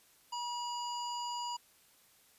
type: harmonic tone with a mistuned harmonic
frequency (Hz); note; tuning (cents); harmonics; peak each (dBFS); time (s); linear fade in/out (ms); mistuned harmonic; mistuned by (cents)
964; B5; -42; 1 / 3 / 5 / 7; -37 / -46 / -45 / -48; 0.32-1.57; 10; 7; +66
effects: white hiss -65 dBFS RMS until 2.38 s + resampled to 32000 Hz

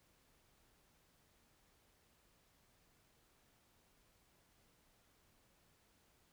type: silence
effects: pink hiss -73 dBFS RMS until 6.32 s

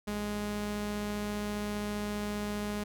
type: tone pair together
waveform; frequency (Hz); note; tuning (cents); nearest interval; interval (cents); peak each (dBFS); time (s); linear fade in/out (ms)
sawtooth; 55.68 / 207.7; A1 / G#3; +21 / 0; octave + major seventh; 2279; -39 / -29; 0.07-2.84; 10
effects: none

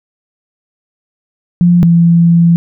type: tone pair in turn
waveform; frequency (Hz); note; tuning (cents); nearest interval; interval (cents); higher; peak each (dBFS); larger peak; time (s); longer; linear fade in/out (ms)
sine; 174.61 / 169.44; F3 / E3; 0 / +48; minor second; 52; first; -4; neither; 1.61-1.83 / 1.83-2.56; second; 0
effects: none

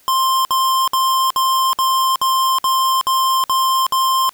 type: tone bursts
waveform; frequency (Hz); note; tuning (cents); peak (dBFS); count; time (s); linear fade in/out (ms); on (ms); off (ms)
square; 1051; C6; +7; -14; 10; 0.08-4.293; 0; 370; 57
effects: white hiss -52 dBFS RMS until 4.33 s

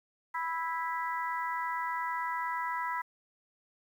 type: harmonic tone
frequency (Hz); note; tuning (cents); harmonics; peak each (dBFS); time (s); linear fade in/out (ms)
328.7; E4; -5; 3 / 4 / 5 / 6; -33 / -39 / -42 / -39; 0.34-3.02; 10
effects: 10-bit

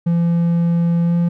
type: tone with pitch glide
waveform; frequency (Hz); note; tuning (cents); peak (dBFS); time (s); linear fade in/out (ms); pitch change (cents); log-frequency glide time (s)
triangle; 170 to 171.78; F3 to F3; -46 to -28; -11; 0.06-1.29; 10; +18; 1.03-1.16
effects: none

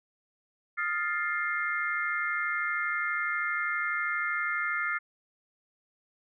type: chord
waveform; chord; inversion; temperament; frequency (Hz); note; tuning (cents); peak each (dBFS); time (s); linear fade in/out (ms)
sine; F dominant seventh; third; equal with one note detuned; 1244.5 / 1396.9 / 1760 / 2112; Eb6 / F6 / A6 / C7; 0 / 0 / 0 / +16; -36 / -32 / -34 / -32; 0.77-4.99; 20
effects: none

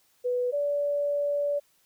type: tone pair in turn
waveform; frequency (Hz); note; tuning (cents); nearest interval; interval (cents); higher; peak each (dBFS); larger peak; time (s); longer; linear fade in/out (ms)
sine; 493.9 / 576.9; B4 / D5; 0 / -31; minor third; 269; second; -24; neither; 0.24-0.52 / 0.52-1.6; second; 20
effects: white hiss -66 dBFS RMS until 1.85 s

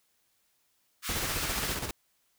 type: high-pass noise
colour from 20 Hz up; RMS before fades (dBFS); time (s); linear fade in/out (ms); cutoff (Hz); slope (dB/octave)
pink; -35; 1.02-1.78; 50; 1100; 96
type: noise with tremolo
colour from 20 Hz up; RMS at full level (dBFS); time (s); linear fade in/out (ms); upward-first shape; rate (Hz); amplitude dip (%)
pink; -33; 1.09-1.91; 2; square; 15; 50
effects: white hiss -72 dBFS RMS until 2.38 s

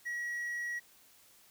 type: tone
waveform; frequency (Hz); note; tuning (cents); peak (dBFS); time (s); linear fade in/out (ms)
triangle; 1915; A#6; +46; -33; 0.05-0.8; 20
effects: white hiss -62 dBFS RMS until 1.5 s

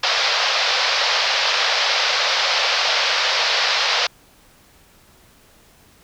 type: band-pass noise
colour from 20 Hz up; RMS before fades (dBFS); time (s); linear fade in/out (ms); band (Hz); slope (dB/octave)
white; -19; 0.03-4.07; 5; 490 to 5200; 48
effects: pink hiss -52 dBFS RMS until 6.03 s

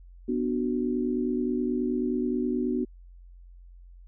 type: chord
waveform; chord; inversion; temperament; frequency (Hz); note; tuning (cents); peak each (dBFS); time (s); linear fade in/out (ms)
sine; B minor; none; just; 246.9 / 296.3 / 370.4; B3 / D4 / F#4; 0 / +15 / +2; -27 / -31 / -30; 0.28-2.85; 10
effects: added 44 Hz sine -46 dBFS peak until 4.07 s

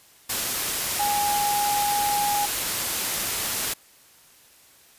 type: tone in noise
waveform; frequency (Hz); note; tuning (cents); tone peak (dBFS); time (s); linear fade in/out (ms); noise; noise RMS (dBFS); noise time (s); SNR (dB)
sine; 823; G#5; -16; -22; 0.99-2.46; 10; white; -26; 0.29-3.74; +1
effects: white hiss -54 dBFS RMS until 4.98 s + resampled to 32000 Hz

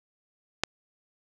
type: click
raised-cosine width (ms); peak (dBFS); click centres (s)
0.2; -6; 0.636
effects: none

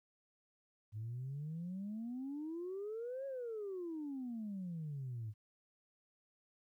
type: exponential two-way sweep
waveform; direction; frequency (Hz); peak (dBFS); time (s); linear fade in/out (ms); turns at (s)
sine; up then down; 103.6 to 554.4 to 103.6; -39; 0.92-5.34; 50; 3.26
effects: tanh soft clip ceiling -37 dBFS + 13-bit

